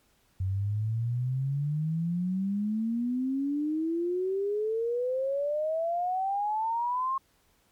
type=exponential sweep; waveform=sine; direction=up; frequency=92.5 to 1081 Hz; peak=-26 dBFS; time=0.4-7.18 s; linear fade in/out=5 ms; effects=pink hiss -67 dBFS RMS until 7.71 s + MP3 96 kbps

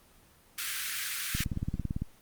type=high-pass noise; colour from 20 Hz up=pink; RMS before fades=-34 dBFS; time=0.58-1.44 s; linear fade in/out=5 ms; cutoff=1400 Hz; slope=48 dB/octave
type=click train; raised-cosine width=5 ms; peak=-19 dBFS; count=13; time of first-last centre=1.35-2.02 s; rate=17.9 Hz
effects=pink hiss -60 dBFS RMS until 2.21 s + Opus 24 kbps

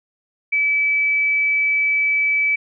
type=tone; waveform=sine; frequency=2300 Hz; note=D7; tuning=37 cents flat; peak=-15 dBFS; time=0.52-2.56 s; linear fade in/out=10 ms; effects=none

